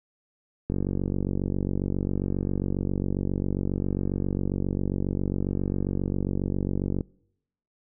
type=click train; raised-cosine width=3 ms; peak=-14 dBFS; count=300; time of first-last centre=0.7-7.008 s; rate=47.4 Hz; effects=noise-tail reverb RT60 0.8 s tail -26 dB re dry